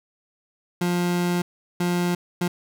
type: tone bursts at uneven times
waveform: 30% pulse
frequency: 176.1 Hz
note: F3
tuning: 15 cents sharp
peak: -18 dBFS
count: 3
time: 0.81-1.42 / 1.8-2.15 / 2.41-2.48 s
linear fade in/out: 5 ms
effects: none